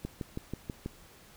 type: click train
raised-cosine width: 3 ms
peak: -22 dBFS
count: 6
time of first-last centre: 0.05-0.86 s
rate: 6.17 Hz
effects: pink hiss -56 dBFS RMS until 1.36 s